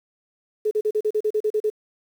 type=tone bursts; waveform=sine; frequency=427.3 Hz; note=G#4; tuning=49 cents sharp; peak=-18 dBFS; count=11; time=0.65-1.701 s; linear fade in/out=10 ms; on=61 ms; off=38 ms; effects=8-bit